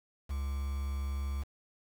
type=tone with quantisation; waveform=triangle; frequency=69.3 Hz; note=C#2; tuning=in tune; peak=-30 dBFS; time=0.29-1.44 s; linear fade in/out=20 ms; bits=8; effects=none